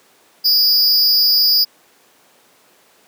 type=tone with amplitude modulation; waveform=square; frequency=4924 Hz; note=D#8; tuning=19 cents flat; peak=-7 dBFS; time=0.44-1.65 s; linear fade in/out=20 ms; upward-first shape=sine; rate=274 Hz; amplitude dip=95%; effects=pink hiss -52 dBFS RMS until 3.07 s + high-pass 300 Hz 12 dB/octave